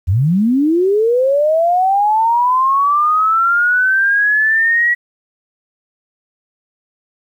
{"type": "linear sweep", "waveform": "sine", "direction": "up", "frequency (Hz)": [79.3, 1933], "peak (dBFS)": -10, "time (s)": [0.07, 4.95], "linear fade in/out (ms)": 20, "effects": ["8-bit"]}